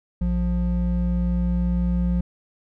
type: tone pair together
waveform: triangle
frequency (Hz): 59.07 / 177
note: A#1 / F3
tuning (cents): +24 / +23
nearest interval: octave + perfect fifth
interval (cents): 1899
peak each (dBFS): -20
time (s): 0.21-2.21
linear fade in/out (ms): 5
effects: none